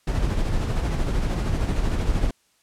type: noise with tremolo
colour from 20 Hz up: brown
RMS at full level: -21 dBFS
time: 0.07-2.31 s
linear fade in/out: 5 ms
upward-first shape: sine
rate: 13 Hz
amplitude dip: 40%
effects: white hiss -64 dBFS RMS until 2.62 s + low-pass 10000 Hz 12 dB/octave